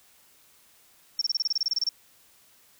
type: tone bursts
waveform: sine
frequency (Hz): 5470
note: F8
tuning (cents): -37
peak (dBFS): -22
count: 14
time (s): 1.19-1.89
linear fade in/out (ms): 2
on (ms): 24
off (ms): 28
effects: white hiss -59 dBFS RMS until 2.79 s